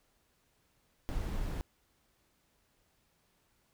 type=noise; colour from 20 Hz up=brown; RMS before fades=-35 dBFS; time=1.09-1.61 s; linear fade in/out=0 ms; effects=pink hiss -73 dBFS RMS until 3.73 s